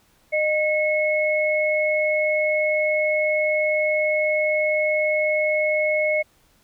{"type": "tone pair together", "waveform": "sine", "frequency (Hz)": [613, 2184], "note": ["D#5", "C#7"], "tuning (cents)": [-26, -26], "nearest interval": "octave + minor seventh", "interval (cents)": 2200, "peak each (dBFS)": [-20, -22], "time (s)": [0.32, 6.23], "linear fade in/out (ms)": 20, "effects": ["pink hiss -60 dBFS RMS until 6.63 s"]}